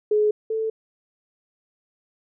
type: tone pair in turn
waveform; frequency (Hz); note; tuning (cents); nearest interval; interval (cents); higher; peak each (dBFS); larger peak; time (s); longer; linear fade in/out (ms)
sine; 422.8 / 442; G#4 / A4; +31 / +8; minor second; 77; second; -16 / -22; first; 0.11-0.31 / 0.5-0.7; neither; 5
effects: none